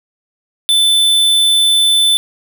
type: tone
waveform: square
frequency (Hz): 3520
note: A7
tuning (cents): 0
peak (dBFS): -9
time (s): 0.69-2.17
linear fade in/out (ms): 0
effects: none